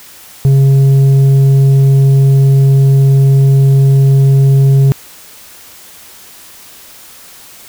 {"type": "tone with tanh clipping", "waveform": "sine", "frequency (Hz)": 136.4, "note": "C#3", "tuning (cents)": -28, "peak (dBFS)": -5, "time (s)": [0.45, 4.92], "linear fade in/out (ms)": 0, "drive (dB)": 5, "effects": ["white hiss -36 dBFS RMS until 7.68 s"]}